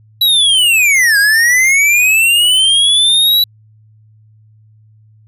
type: linear two-way sweep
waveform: square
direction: down then up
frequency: 3951 to 1605 to 3951 Hz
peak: -8 dBFS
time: 0.21-3.44 s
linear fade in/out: 5 ms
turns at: 1.18 s
effects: added 108 Hz sine -43 dBFS peak until 5.27 s + resampled to 32000 Hz